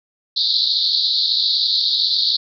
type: band-pass noise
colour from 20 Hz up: white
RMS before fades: -18 dBFS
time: 0.36-2.37 s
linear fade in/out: 10 ms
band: 3700 to 4600 Hz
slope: 96 dB/octave
effects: none